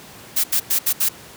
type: noise bursts at uneven times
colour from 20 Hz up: blue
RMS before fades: -18 dBFS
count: 5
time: 0.36-0.44 / 0.52-0.6 / 0.7-0.79 / 0.86-0.93 / 1-1.09 s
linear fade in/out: 10 ms
effects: pink hiss -41 dBFS RMS until 1.36 s + high-pass 100 Hz 12 dB/octave